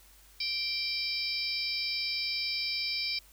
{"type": "harmonic tone with a mistuned harmonic", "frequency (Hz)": 784, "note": "G5", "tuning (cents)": 0, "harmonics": [3, 4, 5, 6, 7], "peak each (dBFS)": [-36, -44, -38, -35, -35], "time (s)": [0.4, 3.19], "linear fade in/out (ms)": 5, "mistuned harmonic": 7, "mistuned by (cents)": -78, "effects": ["added 50 Hz sine -59 dBFS peak until 3.32 s", "white hiss -59 dBFS RMS until 3.32 s"]}